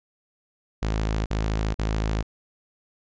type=tone bursts; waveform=sawtooth; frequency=53.7 Hz; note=A1; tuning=41 cents flat; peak=-19 dBFS; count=3; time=0.82-2.228 s; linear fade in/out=10 ms; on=440 ms; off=44 ms; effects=resampled to 16000 Hz